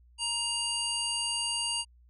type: harmonic tone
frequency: 940 Hz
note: A#5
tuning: 14 cents sharp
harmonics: 1 / 3 / 5 / 7 / 9 / 10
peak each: -40 / -32 / -35 / -41 / -38 / -38 dBFS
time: 0.18-1.85 s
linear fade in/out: 50 ms
effects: added 60 Hz sine -56 dBFS peak until 2.09 s